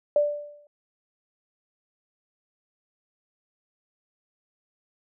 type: tone with exponential decay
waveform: sine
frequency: 587.3 Hz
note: D5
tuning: in tune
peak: -15 dBFS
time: 0.16-0.67 s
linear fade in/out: 2 ms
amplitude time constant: 110 ms
effects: none